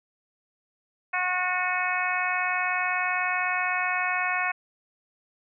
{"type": "harmonic tone with a mistuned harmonic", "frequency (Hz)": 363.9, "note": "F#4", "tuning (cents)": -29, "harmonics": [2, 3, 4, 5, 6, 7], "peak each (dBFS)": [-31, -31, -31, -31, -31, -31], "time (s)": [1.13, 4.52], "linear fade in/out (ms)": 10, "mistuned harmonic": 6, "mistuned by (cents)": 19, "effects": []}